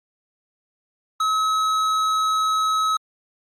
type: tone with tanh clipping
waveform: sine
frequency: 1284 Hz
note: E6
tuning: 46 cents flat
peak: -20 dBFS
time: 1.2-2.97 s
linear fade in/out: 5 ms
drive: 13 dB
effects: Opus 48 kbps